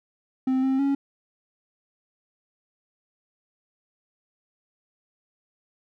triangle tone with pitch steps, 260.8 / 265.3 / 277.5 Hz, C4 / C4 / C#4, -5 / +24 / +2 cents, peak -18 dBFS, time 0.47-0.95 s, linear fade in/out 5 ms, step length 160 ms, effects none

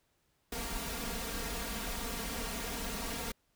pink noise with comb filter, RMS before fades -38 dBFS, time 0.52-3.32 s, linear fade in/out 5 ms, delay 4.3 ms, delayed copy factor +1, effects pink hiss -75 dBFS RMS until 3.55 s

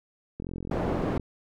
click train, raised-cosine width 3 ms, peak -22 dBFS, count 36, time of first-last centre 0.4-1.197 s, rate 43.9 Hz
white low-pass noise, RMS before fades -29 dBFS, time 0.71-1.18 s, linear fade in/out 5 ms, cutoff 530 Hz, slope 12 dB/octave
effects none

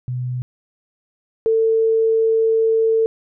sine tone pair in turn, 125.3 / 447.5 Hz, B2 / A4, +25 / +29 cents, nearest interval octave + minor seventh, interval 2204 cents, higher second, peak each -21 / -13 dBFS, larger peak second, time 0.08-0.42 / 1.46-3.06 s, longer second, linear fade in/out 0 ms, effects none

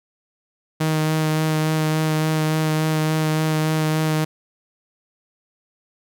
sawtooth tone with vibrato, 156.4 Hz, D#3, 9 cents sharp, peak -14 dBFS, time 0.8-4.25 s, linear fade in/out 10 ms, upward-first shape sine, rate 3.5 Hz, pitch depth 13 cents each way, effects none

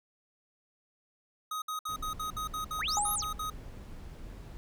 square tone bursts, 1256 Hz, D#6, 16 cents sharp, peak -34 dBFS, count 12, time 1.51-3.501 s, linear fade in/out 5 ms, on 110 ms, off 61 ms
brown noise, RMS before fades -44 dBFS, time 1.89-4.57 s, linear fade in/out 0 ms
sine linear two-way sweep, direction up then down, 430 to 11840 to 1822 Hz, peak -30 dBFS, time 2.78-3.25 s, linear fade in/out 50 ms, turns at 3.13 s
sine tone with exponential decay, 826 Hz, G#5, 10 cents flat, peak -26 dBFS, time 2.97-3.43 s, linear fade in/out 1 ms, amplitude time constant 100 ms
effects none

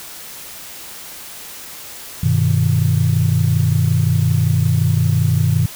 sine chord, G augmented, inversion none, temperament equal, 98 / 123.47 / 155.56 Hz, G2 / B2 / D#3, 0 / 0 / 0 cents, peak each -16 dBFS, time 2.23-5.66 s, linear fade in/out 5 ms, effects tanh soft clip ceiling -4 dBFS + white hiss -34 dBFS RMS until 5.75 s

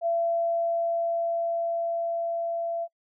sine tone with level ramp, 675 Hz, E5, 41 cents sharp, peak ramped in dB -22 to -27 dBFS, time 0.01-2.88 s, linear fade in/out 50 ms, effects noise-tail reverb RT60 0.1 s tail -26 dB re dry

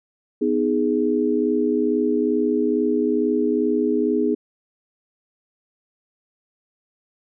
sine chord, G# minor, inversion first, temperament just, 249.2 / 311.5 / 415.3 Hz, B3 / D#4 / G#4, +16 / +2 / 0 cents, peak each -22 / -22 / -21 dBFS, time 0.41-4.35 s, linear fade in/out 10 ms, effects none

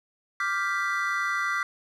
triangle chord, G dominant seventh, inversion second, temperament equal, 1174.7 / 1396.9 / 1568 / 1975.5 Hz, D6 / F6 / G6 / B6, 0 / 0 / 0 / 0 cents, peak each -28 / -29 / -31 / -28 dBFS, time 0.4-1.63 s, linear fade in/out 2 ms, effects none

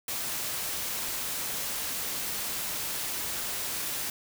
white noise, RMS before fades -33 dBFS, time 0.08-4.1 s, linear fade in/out 2 ms, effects none

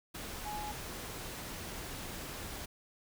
sine tone in noise, 839 Hz, G#5, 17 cents sharp, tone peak -39 dBFS, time 0.45-0.72 s, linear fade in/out 10 ms, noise pink, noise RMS -43 dBFS, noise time 0.14-2.66 s, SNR +1 dB, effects none

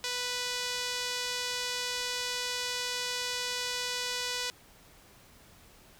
sawtooth tone with band-pass filter, 493.9 Hz, B4, in tune, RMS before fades -34 dBFS, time 0.04-4.5 s, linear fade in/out 0 ms, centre 4700 Hz, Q 1.1, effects pink hiss -57 dBFS RMS until 5.99 s

